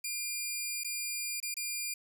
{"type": "tone with dropouts", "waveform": "10% pulse", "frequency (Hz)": 2400, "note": "D7", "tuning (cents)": 37, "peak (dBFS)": -25, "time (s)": [0.04, 1.94], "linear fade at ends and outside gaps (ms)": 5, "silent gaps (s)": [[0.836, 0.845], [1.402, 1.427], [1.542, 1.567]], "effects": []}